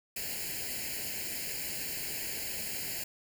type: noise with comb filter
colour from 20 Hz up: white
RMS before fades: -37 dBFS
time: 0.16-3.04 s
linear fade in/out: 5 ms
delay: 0.42 ms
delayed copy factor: +0.95
effects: none